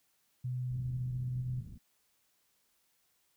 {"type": "tone", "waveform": "sine", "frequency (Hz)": 125.8, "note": "B2", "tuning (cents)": 32, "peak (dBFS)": -33, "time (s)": [0.44, 1.61], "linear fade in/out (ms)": 10}
{"type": "low-pass noise", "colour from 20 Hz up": "white", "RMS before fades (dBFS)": -47, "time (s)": [0.7, 1.79], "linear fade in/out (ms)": 20, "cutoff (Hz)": 170, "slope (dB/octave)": 24}
{"effects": ["white hiss -74 dBFS RMS until 3.36 s"]}